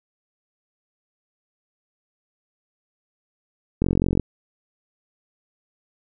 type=click train; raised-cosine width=3 ms; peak=-7 dBFS; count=18; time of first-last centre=3.82-4.197 s; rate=45.1 Hz; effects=none